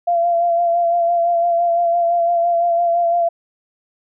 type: tone with vibrato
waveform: sine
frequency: 686 Hz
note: F5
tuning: 31 cents flat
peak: -13 dBFS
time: 0.07-3.29 s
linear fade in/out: 10 ms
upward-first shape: sine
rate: 5.9 Hz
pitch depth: 27 cents each way
effects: none